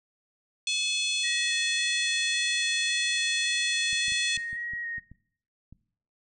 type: harmonic tone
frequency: 857 Hz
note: A5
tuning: 46 cents flat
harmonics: 3 / 4 / 5 / 6 / 7 / 8 / 9 / 10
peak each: -31 / -30 / -33 / -44 / -35 / -41 / -44 / -38 dBFS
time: 0.67-4.37 s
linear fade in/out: 2 ms
type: tone with vibrato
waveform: sine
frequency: 1880 Hz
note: A#6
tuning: 14 cents sharp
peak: -32 dBFS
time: 1.23-5 s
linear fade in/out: 20 ms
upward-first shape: square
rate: 1.8 Hz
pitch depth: 15 cents each way
type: clicks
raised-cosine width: 5 ms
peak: -35 dBFS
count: 9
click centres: 3.93 / 4.082 / 4.121 / 4.376 / 4.53 / 4.735 / 4.982 / 5.116 / 5.726 s
effects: noise-tail reverb RT60 0.6 s tail -18 dB re dry